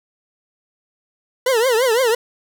40% pulse tone with vibrato, 483.2 Hz, B4, 38 cents flat, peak -13 dBFS, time 1.46-2.15 s, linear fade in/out 5 ms, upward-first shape triangle, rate 5.9 Hz, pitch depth 210 cents each way, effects none

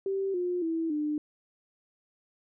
sine tone with pitch steps, 388.9 / 356.6 / 327 / 299.9 Hz, G4 / F4 / E4 / D4, -14 / +36 / -14 / +36 cents, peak -27 dBFS, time 0.06-1.18 s, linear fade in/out 2 ms, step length 280 ms, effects none

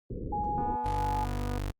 pink low-pass noise, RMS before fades -36 dBFS, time 0.1-0.76 s, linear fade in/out 2 ms, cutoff 520 Hz, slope 96 dB/octave
sine tone with pitch glide, 830.6 to 852.5 Hz, G#5 to G#5, 0 to +45 cents, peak -29 dBFS, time 0.32-1.25 s, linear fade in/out 10 ms, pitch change +45 cents, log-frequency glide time 0.65-0.75 s
click train, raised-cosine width 1 ms, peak -29 dBFS, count 245, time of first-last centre 0.58-1.58 s, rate 244 Hz
25% pulse tone, 48.94 Hz, G1, 2 cents flat, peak -27 dBFS, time 0.84-1.72 s, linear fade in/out 20 ms
effects Opus 32 kbps

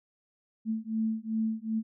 sine beating tone pair, 220 / 222.6 Hz, A3 / A3, 0 / +20 cents, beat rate 2.6 Hz, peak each -31 dBFS, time 0.65-1.83 s, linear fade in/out 50 ms, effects none

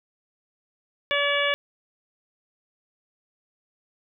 harmonic tone, 572 Hz, D5, 46 cents flat, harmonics 1 / 2 / 3 / 4 / 5 / 6, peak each -26 / -30 / -27 / -27 / -29 / -30 dBFS, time 1.11-1.54 s, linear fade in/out 0 ms, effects none

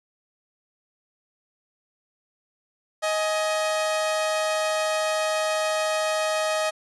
sawtooth tone pair together, 628 / 835 Hz, D#5 / G#5, +16 / +9 cents, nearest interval perfect fourth, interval 493 cents, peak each -19 / -28 dBFS, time 3.02-6.71 s, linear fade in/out 20 ms, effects resampled to 24000 Hz

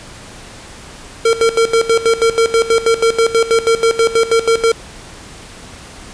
square tone with tremolo, 456.4 Hz, A#4, 37 cents flat, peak -9 dBFS, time 1.25-4.72 s, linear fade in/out 5 ms, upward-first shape square, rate 6.2 Hz, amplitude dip 80%, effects pink hiss -35 dBFS RMS until 6.13 s + resampled to 22050 Hz

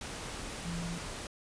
sine tone in noise, 170.3 Hz, F3, 43 cents flat, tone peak -36 dBFS, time 0.65-0.98 s, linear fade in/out 2 ms, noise pink, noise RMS -41 dBFS, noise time 0.01-1.27 s, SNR +2 dB, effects resampled to 22050 Hz

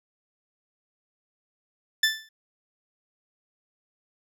20% pulse tone with exponential decay, 1760 Hz, A6, in tune, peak -11 dBFS, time 2.03-2.29 s, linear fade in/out 5 ms, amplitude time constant 55 ms, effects low-pass 12000 Hz 12 dB/octave

